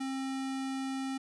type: tone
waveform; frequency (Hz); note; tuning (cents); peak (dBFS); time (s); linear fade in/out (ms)
square; 266.9; C4; +35; -34; 0-1.18; 10
effects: resampled to 24000 Hz